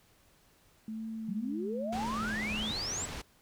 sine tone with vibrato, 217.9 Hz, A3, 17 cents flat, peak -36 dBFS, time 0.88-2.71 s, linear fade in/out 2 ms, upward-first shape sine, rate 1.1 Hz, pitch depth 39 cents each way
sine exponential sweep, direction up, 174.61 to 7980 Hz, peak -34 dBFS, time 1.28-3.06 s, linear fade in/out 10 ms
pink low-pass noise, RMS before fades -41 dBFS, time 1.92-3.22 s, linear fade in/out 10 ms, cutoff 6500 Hz, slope 12 dB/octave
effects pink hiss -65 dBFS RMS until 3.41 s

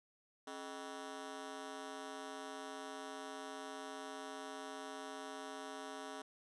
15% pulse ring-modulated tone, 350 Hz, F4, 4 cents sharp, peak -36 dBFS, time 0.47-6.22 s, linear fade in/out 5 ms, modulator 77.5 Hz, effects resampled to 24000 Hz

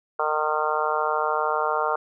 harmonic tone, 153.1 Hz, D#3, 28 cents flat, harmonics 3 / 4 / 5 / 6 / 7 / 8 / 9, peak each -29 / -29 / -29 / -29 / -29 / -29 / -29 dBFS, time 0.19-1.96 s, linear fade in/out 5 ms, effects none

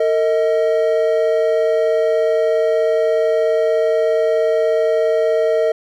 triangle tone pair together, 454.2 / 631 Hz, A#4 / D#5, -45 / +24 cents, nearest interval tritone, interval 569 cents, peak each -14 dBFS, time 0-5.72 s, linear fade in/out 5 ms, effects none

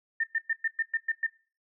sine tone bursts, 1807 Hz, A6, 46 cents sharp, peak -24 dBFS, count 8, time 0.2-1.266 s, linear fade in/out 5 ms, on 37 ms, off 110 ms, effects noise-tail reverb RT60 0.4 s tail -22 dB re dry

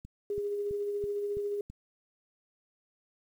click train, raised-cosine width 5 ms, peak -32 dBFS, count 6, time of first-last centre 0.05-1.7 s, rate 3.03 Hz
sine tone with tremolo, 408.8 Hz, G#4, 27 cents flat, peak -29 dBFS, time 0.3-1.61 s, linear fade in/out 2 ms, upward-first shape sine, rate 14 Hz, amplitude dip 30%
effects 10-bit

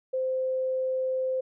sine tone, 519 Hz, C5, 14 cents flat, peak -25 dBFS, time 0.13-1.41 s, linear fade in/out 10 ms, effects none

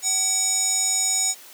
square tone with band-pass filter, 760 Hz, F#5, 46 cents sharp, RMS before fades -22 dBFS, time 0.02-1.35 s, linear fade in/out 50 ms, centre 7300 Hz, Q 9.7, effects white hiss -45 dBFS RMS until 1.53 s + high-pass 300 Hz 12 dB/octave

